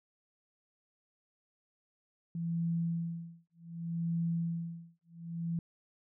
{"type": "tone with tremolo", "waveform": "sine", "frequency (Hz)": 167.8, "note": "E3", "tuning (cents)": 31, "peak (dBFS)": -29, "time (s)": [2.35, 5.59], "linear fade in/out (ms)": 2, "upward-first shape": "sine", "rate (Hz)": 0.66, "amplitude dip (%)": 100, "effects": []}